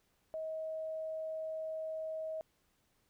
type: tone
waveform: sine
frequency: 635 Hz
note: D#5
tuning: 35 cents sharp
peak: -37 dBFS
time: 0.34-2.41 s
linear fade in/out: 0 ms
effects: pink hiss -75 dBFS RMS until 3.09 s